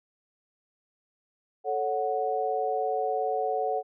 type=tone cluster; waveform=sine; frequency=438.9 / 556 / 738 Hz; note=A4 / C#5 / F#5; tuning=-4 / +5 / -5 cents; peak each=-30 / -32 / -28 dBFS; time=1.64-3.83 s; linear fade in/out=50 ms; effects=none